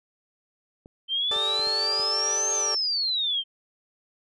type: clicks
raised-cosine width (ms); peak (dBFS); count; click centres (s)
2; -33; 6; 0.859 / 1.311 / 1.363 / 1.595 / 1.672 / 1.997
type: exponential two-way sweep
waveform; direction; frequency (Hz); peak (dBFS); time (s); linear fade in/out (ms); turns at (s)
sine; up then down; 3108 to 6470 to 3108; -23; 1.08-3.44; 50; 2.52
type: chord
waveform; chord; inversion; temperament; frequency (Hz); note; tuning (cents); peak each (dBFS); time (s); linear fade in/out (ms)
20% pulse; G suspended second; none; equal; 392 / 440 / 587.3; G4 / A4 / D5; 0 / 0 / 0; -32 / -29 / -30; 1.31-2.75; 5
effects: resampled to 24000 Hz